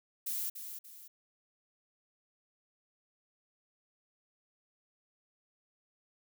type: noise with echo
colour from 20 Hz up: violet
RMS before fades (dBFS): -36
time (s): 0.26-0.5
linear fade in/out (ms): 10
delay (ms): 290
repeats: 2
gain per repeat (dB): -8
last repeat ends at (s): 1.08
effects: none